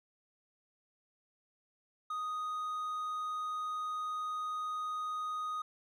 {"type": "tone", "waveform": "triangle", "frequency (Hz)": 1244.5, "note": "D#6", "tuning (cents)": 0, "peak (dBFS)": -33, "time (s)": [2.1, 5.62], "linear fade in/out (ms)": 5, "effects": []}